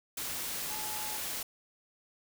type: tone in noise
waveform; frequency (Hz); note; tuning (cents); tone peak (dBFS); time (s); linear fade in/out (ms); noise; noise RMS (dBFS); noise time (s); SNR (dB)
sine; 855; A5; -50; -43; 0.7-1.17; 5; white; -37; 0.17-1.43; -9
effects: none